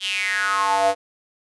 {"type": "tone with high-pass filter sweep", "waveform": "square", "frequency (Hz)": 98, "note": "G2", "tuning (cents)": 0, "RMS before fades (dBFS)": -21, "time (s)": [0, 0.95], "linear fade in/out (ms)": 50, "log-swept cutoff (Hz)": [3300, 580], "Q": 6.5, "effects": ["resampled to 24000 Hz"]}